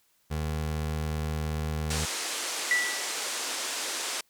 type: tone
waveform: 25% pulse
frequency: 77.3 Hz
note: D#2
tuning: 11 cents flat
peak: -25 dBFS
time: 0.3-2.06 s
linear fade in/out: 20 ms
type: band-pass noise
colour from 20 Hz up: white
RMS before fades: -33 dBFS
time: 1.9-4.21 s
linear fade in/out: 5 ms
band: 290 to 8700 Hz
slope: 24 dB/octave
type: tone with exponential decay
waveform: sine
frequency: 1960 Hz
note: B6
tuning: 14 cents flat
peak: -19 dBFS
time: 2.71-3.27 s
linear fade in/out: 1 ms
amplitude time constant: 120 ms
effects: white hiss -68 dBFS RMS until 4.29 s